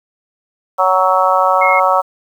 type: harmonic tone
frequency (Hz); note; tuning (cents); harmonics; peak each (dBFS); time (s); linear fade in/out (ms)
186.6; F#3; +15; 3 / 4 / 5 / 6 / 7; -16 / -16 / -16 / -16 / -16; 0.78-2.02; 20
type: tone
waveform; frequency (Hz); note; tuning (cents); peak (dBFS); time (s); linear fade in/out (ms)
sine; 2158; C#7; -47; -14; 1.61-1.8; 10
effects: 7-bit